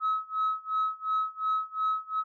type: tone with tremolo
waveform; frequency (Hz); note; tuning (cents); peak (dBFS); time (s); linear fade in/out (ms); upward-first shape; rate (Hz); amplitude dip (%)
sine; 1284; E6; -46; -22; 0-2.24; 50; sine; 2.8; 95
effects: tanh soft clip ceiling -21 dBFS